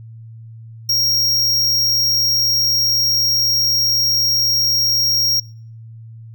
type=tone; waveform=square; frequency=5588 Hz; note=F8; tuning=in tune; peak=-14 dBFS; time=0.89-5.4 s; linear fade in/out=5 ms; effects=noise-tail reverb RT60 0.5 s tail -26 dB re dry + added 113 Hz sine -34 dBFS peak until 6.34 s